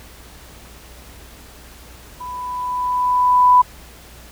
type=tone with level ramp; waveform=sine; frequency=994 Hz; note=B5; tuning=11 cents sharp; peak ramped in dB=-28 to -6 dBFS; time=2.2-3.62 s; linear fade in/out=10 ms; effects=added 60 Hz sine -43 dBFS peak until 4.31 s + pink hiss -43 dBFS RMS until 4.31 s